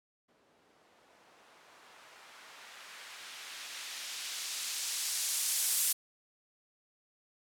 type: noise with low-pass filter sweep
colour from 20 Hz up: violet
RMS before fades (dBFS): -39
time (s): 0.28-5.93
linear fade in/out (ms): 10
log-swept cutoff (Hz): 350 to 11000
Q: 0.71
effects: none